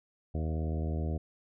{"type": "harmonic tone with a mistuned harmonic", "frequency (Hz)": 79, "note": "D#2", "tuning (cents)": 27, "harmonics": [1, 2, 3, 4, 5, 6, 7, 8, 9], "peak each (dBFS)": [-31, -37, -41, -43, -45, -47, -48, -49, -50], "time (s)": [0.34, 1.18], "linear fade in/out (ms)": 10, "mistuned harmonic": 8, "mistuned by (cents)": 22, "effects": []}